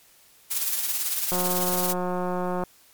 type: noise with tremolo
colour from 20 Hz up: blue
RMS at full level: -24 dBFS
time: 0.5-1.94 s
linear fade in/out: 20 ms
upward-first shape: triangle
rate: 18 Hz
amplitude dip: 55%
type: click train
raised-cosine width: 1 ms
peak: -15 dBFS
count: 238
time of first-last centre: 1.32-2.637 s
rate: 180 Hz
effects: white hiss -56 dBFS RMS until 2.93 s + MP3 96 kbps